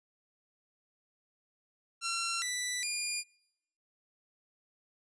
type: tone with pitch steps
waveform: 10% pulse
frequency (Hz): 1362 / 1977 / 2415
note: F6 / B6 / D7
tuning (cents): -44 / +1 / +48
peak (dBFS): -23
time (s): 2.01-3.24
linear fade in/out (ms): 50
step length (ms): 410
effects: noise-tail reverb RT60 0.8 s tail -26 dB re dry + resampled to 22050 Hz